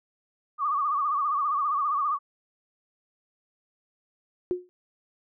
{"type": "tone with vibrato", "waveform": "sine", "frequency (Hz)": 1168, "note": "D6", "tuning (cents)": -10, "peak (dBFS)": -23, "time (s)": [0.58, 2.19], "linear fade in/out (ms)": 50, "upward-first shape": "sine", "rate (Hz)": 15, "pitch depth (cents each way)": 100}
{"type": "tone with exponential decay", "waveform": "sine", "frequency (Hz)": 360.1, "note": "F#4", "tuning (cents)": -47, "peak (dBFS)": -20, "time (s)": [4.51, 4.69], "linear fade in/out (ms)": 0, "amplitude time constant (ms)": 37}
{"effects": []}